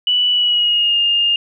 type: tone with pitch glide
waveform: sine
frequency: 2960 to 2823 Hz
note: F#7 to F7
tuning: 0 to +18 cents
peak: -12 dBFS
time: 0.07-1.36 s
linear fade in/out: 2 ms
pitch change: -82 cents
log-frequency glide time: 0.31-0.99 s
effects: none